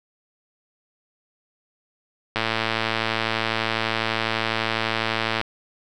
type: click train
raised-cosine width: 0.3 ms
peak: -6 dBFS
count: 343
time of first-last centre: 2.36-5.414 s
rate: 112 Hz
effects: none